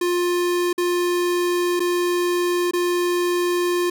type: tone with dropouts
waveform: square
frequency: 352.6 Hz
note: F4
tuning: 17 cents sharp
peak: -19 dBFS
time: 0.01-3.9 s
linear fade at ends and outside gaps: 5 ms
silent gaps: 0.73-0.779 / 1.796-1.802 / 2.711-2.734 s
effects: none